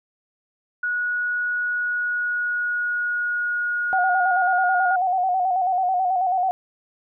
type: tone with pitch glide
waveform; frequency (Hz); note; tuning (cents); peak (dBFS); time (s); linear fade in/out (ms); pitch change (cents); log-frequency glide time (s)
sine; 1459 to 1435.6; F#6 to F6; -25 to +47; -21; 0.83-4.96; 5; -28; 1.63-4.59
type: tone with vibrato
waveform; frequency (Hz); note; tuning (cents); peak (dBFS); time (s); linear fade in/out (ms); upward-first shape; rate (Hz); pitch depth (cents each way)
sine; 740; F#5; 0; -18; 3.93-6.51; 0; square; 9.2; 50
effects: none